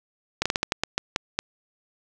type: slowing click train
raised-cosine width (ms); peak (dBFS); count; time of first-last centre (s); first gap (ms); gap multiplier
0.2; -5; 10; 0.42-1.39; 36; 1.26
effects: none